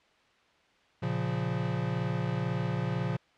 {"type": "chord", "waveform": "square", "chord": "Bb minor", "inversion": "none", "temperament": "equal", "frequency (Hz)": [116.54, 138.59, 174.61], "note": ["Bb2", "Db3", "F3"], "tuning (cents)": [0, 0, 0], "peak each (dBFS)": -34, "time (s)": [1.02, 3.17], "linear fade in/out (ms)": 10, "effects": ["white hiss -64 dBFS RMS until 3.37 s", "low-pass 3000 Hz 12 dB/octave"]}